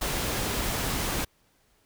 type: noise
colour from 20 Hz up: pink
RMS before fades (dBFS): -29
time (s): 0.01-1.25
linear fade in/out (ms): 10
effects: pink hiss -66 dBFS RMS until 1.85 s